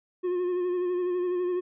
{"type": "tone with vibrato", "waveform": "triangle", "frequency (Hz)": 358.7, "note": "F4", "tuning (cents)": 46, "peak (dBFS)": -23, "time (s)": [0.23, 1.61], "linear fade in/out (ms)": 20, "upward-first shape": "sine", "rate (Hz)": 12, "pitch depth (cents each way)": 33, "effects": ["resampled to 8000 Hz"]}